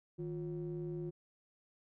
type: ring-modulated tone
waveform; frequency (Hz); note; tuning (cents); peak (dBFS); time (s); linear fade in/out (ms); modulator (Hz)
triangle; 98; G2; 0; -33; 0.18-1.11; 20; 255
effects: none